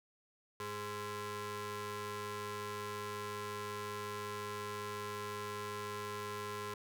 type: ring-modulated tone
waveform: sawtooth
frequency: 311.1 Hz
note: D#4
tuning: in tune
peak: -33 dBFS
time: 0.6-6.74 s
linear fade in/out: 2 ms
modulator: 725 Hz
effects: none